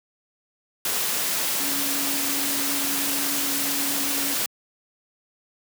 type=tone in noise; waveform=sine; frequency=280 Hz; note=C#4; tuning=18 cents sharp; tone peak=-32 dBFS; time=1.6-4.34 s; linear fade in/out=2 ms; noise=white; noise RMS=-25 dBFS; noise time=0.85-4.46 s; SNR=-10 dB; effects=high-pass 150 Hz 12 dB/octave